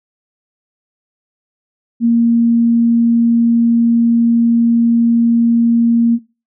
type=tone; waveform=sine; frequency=233.1 Hz; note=A#3; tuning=in tune; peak=-8 dBFS; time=2-6.19 s; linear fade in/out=50 ms; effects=noise-tail reverb RT60 0.3 s tail -20 dB re dry